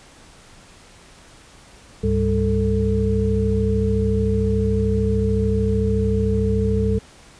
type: tone cluster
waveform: sine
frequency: 70.3 / 103.8 / 198.8 / 442.2 Hz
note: C#2 / G#2 / G3 / A4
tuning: +25 / 0 / +25 / +9 cents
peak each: -22 dBFS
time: 2.03-6.99 s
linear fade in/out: 10 ms
effects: pink hiss -47 dBFS RMS until 7.39 s + resampled to 22050 Hz